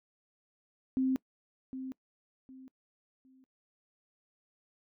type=tone with echo; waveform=sine; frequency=261.6 Hz; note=C4; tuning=in tune; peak=-26 dBFS; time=0.97-1.16 s; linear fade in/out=0 ms; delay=760 ms; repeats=3; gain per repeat=-11 dB; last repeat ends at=3.44 s; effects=noise-tail reverb RT60 0.1 s tail -23 dB re dry